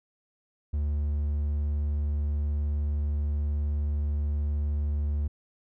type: tone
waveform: triangle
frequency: 73.42 Hz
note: D2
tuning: in tune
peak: -23 dBFS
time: 0.73-5.28 s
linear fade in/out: 10 ms
effects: none